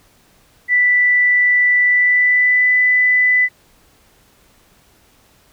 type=tone with pitch glide; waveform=sine; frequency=1975.5 to 1996.1 Hz; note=B6 to B6; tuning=0 to +18 cents; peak=-10 dBFS; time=0.68-3.49 s; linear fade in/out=50 ms; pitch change=+18 cents; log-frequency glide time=1.85-2.71 s; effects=pink hiss -53 dBFS RMS until 5.52 s